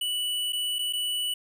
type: tone with dropouts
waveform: square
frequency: 2959 Hz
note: F#7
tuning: 1 cent flat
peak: -27 dBFS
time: 0.01-1.34 s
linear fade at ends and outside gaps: 5 ms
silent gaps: 0.524-0.53 / 0.786-0.79 / 0.927-0.933 s
effects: none